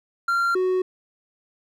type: tone pair in turn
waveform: triangle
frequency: 1381 / 370.1 Hz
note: F6 / F#4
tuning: -20 / 0 cents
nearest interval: octave + major seventh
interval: 2280 cents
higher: first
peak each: -17 dBFS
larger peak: neither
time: 0.28-0.55 / 0.55-0.82 s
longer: neither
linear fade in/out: 5 ms
effects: none